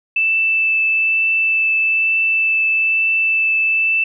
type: tone with vibrato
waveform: sine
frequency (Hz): 2642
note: E7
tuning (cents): +3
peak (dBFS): -13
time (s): 0.16-4.04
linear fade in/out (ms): 5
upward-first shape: triangle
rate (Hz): 1.1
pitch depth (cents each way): 8
effects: none